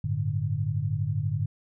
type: chord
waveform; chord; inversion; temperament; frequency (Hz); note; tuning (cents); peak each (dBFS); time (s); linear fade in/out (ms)
sine; G suspended second; none; just; 98 / 110.25 / 147; G2 / A2 / D3; 0 / +4 / +2; -30 / -29 / -29; 0.04-1.46; 5
effects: none